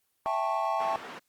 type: chord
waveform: triangle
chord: A dominant seventh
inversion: second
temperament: just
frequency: 660 / 792 / 880 / 1100 Hz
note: E5 / G5 / A5 / C#6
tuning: +2 / +18 / 0 / -14 cents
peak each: -30 dBFS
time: 0.26-0.96 s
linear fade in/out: 0 ms
type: band-pass noise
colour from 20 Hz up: white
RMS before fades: -43 dBFS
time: 0.8-1.19 s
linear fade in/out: 5 ms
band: 220 to 1600 Hz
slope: 12 dB/octave
effects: white hiss -74 dBFS RMS until 1.28 s + Opus 24 kbps